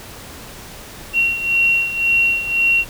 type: beating tone pair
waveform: sine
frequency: 2738 / 2739.9 Hz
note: F7 / F7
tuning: -35 / -34 cents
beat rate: 1.9 Hz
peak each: -20 / -15 dBFS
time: 1.13-2.85 s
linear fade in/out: 50 ms
effects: pink hiss -36 dBFS RMS until 2.89 s